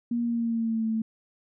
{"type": "tone with pitch glide", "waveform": "sine", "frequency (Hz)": [236.7, 222.1], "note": ["A#3", "A3"], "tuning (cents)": [27, 16], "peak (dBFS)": -24, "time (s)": [0.11, 1.02], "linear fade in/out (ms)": 5, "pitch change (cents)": -111, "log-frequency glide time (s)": [0.22, 0.86], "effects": []}